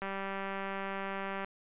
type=click train; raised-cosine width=0.5 ms; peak=-23 dBFS; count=279; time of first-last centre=0.02-1.446 s; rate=195 Hz; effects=resampled to 8000 Hz